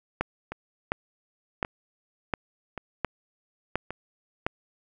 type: two click trains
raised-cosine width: 0.5 ms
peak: -19 / -10 dBFS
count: 4 / 7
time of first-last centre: 0.52-3.906 / 0.21-4.465 s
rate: 0.886 / 1.41 Hz
effects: none